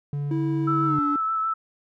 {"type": "tone", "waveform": "triangle", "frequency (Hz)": 143.8, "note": "D3", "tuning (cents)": -36, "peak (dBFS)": -23, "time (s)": [0.13, 0.99], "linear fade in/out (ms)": 2}
{"type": "tone with pitch glide", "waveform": "triangle", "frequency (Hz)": [325.6, 290.1], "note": ["E4", "D4"], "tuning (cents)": [-21, -21], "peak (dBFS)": -22, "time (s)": [0.31, 1.16], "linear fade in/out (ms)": 2, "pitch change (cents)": -200, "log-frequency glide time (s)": [0.85, 1.01]}
{"type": "tone with vibrato", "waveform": "sine", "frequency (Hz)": 1313, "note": "E6", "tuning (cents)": -7, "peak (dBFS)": -22, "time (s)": [0.67, 1.54], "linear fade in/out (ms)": 10, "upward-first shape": "sine", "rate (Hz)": 6.5, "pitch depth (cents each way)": 18}
{"effects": []}